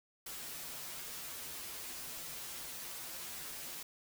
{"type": "noise with comb filter", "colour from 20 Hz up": "white", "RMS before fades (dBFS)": -45, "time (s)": [0.26, 3.83], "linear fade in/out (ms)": 5, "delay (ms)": 10, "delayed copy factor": -0.95, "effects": []}